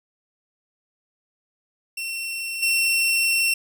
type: tone with level steps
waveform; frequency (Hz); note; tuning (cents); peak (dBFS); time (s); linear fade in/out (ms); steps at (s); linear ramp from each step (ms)
sawtooth; 2713; E7; +49; -24 / -15; 1.97-3.54; 5; 2.62; 10
effects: none

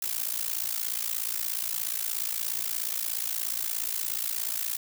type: noise with amplitude modulation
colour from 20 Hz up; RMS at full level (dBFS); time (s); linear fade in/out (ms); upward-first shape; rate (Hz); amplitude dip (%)
blue; -27; 0.02-4.77; 5; sine; 56.9; 90
effects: none

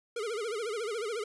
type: tone with vibrato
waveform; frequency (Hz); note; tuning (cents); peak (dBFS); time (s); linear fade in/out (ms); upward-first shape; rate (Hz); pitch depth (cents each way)
square; 441.5; A4; +6; -33; 0.16-1.24; 5; sine; 14; 150
effects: resampled to 24000 Hz

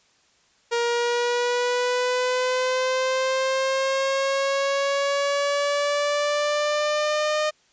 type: linear sweep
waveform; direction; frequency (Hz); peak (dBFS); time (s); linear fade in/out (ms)
sawtooth; up; 470 to 612; -17; 0.71-7.51; 20
effects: white hiss -61 dBFS RMS until 7.72 s + resampled to 16000 Hz

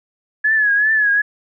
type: tone with vibrato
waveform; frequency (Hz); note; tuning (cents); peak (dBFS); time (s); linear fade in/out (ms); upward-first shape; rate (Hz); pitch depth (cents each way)
sine; 1700; G#6; +40; -12; 0.44-1.22; 10; triangle; 2.6; 83
effects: none

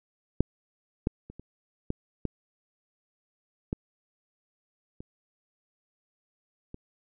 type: clicks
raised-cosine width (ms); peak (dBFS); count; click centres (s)
3; -8 / -12 / -30 / -30 / -16 / -16 / -16 / -28 / -27; 9; 0.406 / 1.071 / 1.3 / 1.396 / 1.904 / 2.253 / 3.729 / 5.005 / 6.744
effects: none

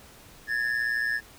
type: ring-modulated tone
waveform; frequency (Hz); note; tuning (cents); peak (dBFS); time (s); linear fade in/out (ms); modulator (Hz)
triangle; 1734; A6; -26; -20; 0.47-1.21; 50; 59.4
effects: pink hiss -51 dBFS RMS until 1.38 s

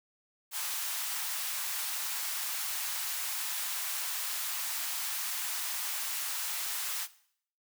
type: high-pass noise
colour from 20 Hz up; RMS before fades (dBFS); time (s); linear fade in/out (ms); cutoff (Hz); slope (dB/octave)
white; -35; 0.51-7.08; 50; 790; 24
effects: noise-tail reverb RT60 0.6 s tail -17 dB re dry

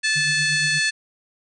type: harmonic tone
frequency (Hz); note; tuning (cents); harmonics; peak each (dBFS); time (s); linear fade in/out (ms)
872; A5; -16; 2 / 3 / 4 / 5 / 6 / 7 / 8 / 9 / 10; -21 / -25 / -31 / -25 / -38 / -32 / -36 / -38 / -32; 0.03-0.91; 20
type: tone with tremolo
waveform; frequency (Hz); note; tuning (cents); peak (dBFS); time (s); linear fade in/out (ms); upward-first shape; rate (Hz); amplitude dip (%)
sine; 150.2; D3; +39; -26; 0.15-0.8; 20; triangle; 8.5; 80
effects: none

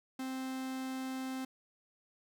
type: tone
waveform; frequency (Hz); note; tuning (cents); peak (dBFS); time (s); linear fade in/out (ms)
45% pulse; 261.6; C4; 0; -37; 0.19-1.45; 5
effects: none

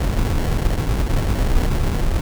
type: noise with sample-and-hold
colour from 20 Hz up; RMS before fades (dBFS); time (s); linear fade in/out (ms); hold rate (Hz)
brown; -18; 0-2.21; 5; 1225
effects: none

